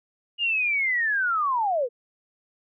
sine linear sweep, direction down, 2873 to 451.5 Hz, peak -21 dBFS, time 0.38-1.89 s, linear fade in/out 50 ms, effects none

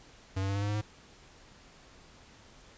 square tone with pitch steps, 95.6 / 97.27 / 98.97 / 100.7 / 102.46 / 104.25 / 106.07 Hz, G2 / G2 / G2 / G2 / G#2 / G#2 / G#2, -43 / -13 / +17 / +47 / -23 / +7 / +37 cents, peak -30 dBFS, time 0.36-0.815 s, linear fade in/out 10 ms, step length 65 ms, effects pink hiss -56 dBFS RMS until 2.77 s + resampled to 16000 Hz

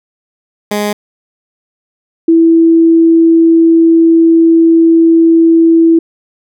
15% pulse / sine tone pair in turn, 207.7 / 329.6 Hz, G#3 / E4, 0 / 0 cents, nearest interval minor sixth, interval 800 cents, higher second, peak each -6 / -3 dBFS, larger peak second, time 0.71-0.93 / 2.28-5.99 s, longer second, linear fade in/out 5 ms, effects none

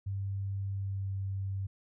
sine tone with pitch glide, 98.2 to 97.13 Hz, G2 to G2, +4 to -15 cents, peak -32 dBFS, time 0.06-1.67 s, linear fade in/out 10 ms, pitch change -19 cents, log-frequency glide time 0.73-1.12 s, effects none

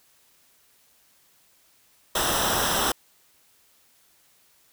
pink noise with comb filter, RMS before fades -24 dBFS, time 2.15-2.92 s, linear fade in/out 5 ms, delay 0.44 ms, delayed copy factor -0.75, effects white hiss -61 dBFS RMS until 4.72 s

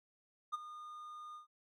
triangle tone with ADSR envelope, 1220 Hz, D#6, 34 cents flat, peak -31 dBFS, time 0.52-1.47 s, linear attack 22 ms, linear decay 21 ms, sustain -14 dB, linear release 120 ms, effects none

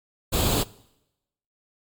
pink noise with comb filter, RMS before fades -22 dBFS, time 0.32-0.64 s, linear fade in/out 20 ms, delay 0.26 ms, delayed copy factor +0.65, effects noise-tail reverb RT60 0.9 s tail -22 dB re dry + MP3 96 kbps

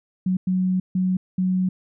sine tone bursts at uneven times, 185 Hz, F#3, in tune, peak -18 dBFS, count 4, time 0.26-0.37 / 0.47-0.8 / 0.95-1.17 / 1.38-1.69 s, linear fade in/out 5 ms, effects none

